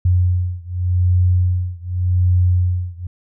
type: beating tone pair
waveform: sine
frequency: 89.7 / 90.56 Hz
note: F2 / F#2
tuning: +47 / -37 cents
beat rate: 0.86 Hz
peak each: -16 / -17 dBFS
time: 0.05-3.07 s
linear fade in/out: 5 ms
effects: none